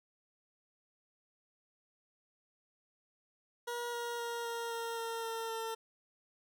20% pulse tone with pitch steps, 478.3 / 474.2 / 470.1 / 466 / 462 / 458 / 454.1 / 450.2 Hz, A#4 / A#4 / A#4 / A#4 / A#4 / A#4 / A#4 / A4, +44 / +30 / +15 / -1 / -16 / -31 / -45 / +40 cents, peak -32 dBFS, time 3.67-5.75 s, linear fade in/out 10 ms, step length 260 ms, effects none

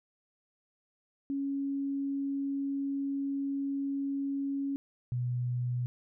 sine tone pair in turn, 277.2 / 123.12 Hz, C#4 / B2, 0 / -5 cents, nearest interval octave + major second, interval 1405 cents, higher first, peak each -30 / -29 dBFS, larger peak second, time 1.3-4.76 / 5.12-5.86 s, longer first, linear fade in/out 0 ms, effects none

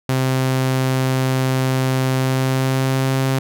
sawtooth tone with pitch glide, 130.81 to 133.1 Hz, C3 to C3, 0 to +30 cents, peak -12 dBFS, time 0.09-3.39 s, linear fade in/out 2 ms, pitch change +30 cents, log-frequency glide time 2.17-3.14 s, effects none

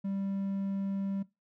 triangle tone, 196 Hz, G3, in tune, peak -29 dBFS, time 0.04-1.23 s, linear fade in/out 10 ms, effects noise-tail reverb RT60 0.2 s tail -19 dB re dry

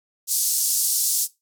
white band-pass noise, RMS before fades -22 dBFS, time 0.27-1.28 s, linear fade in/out 50 ms, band 5200 to 13000 Hz, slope 24 dB/octave, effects noise-tail reverb RT60 0.2 s tail -18 dB re dry

